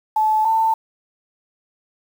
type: tone pair in turn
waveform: sine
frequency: 866 / 891.9 Hz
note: A5 / A5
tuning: -28 / +23 cents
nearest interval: minor second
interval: 51 cents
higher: second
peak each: -14 dBFS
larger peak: neither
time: 0.16-0.45 / 0.45-0.74 s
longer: neither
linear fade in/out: 5 ms
effects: 7-bit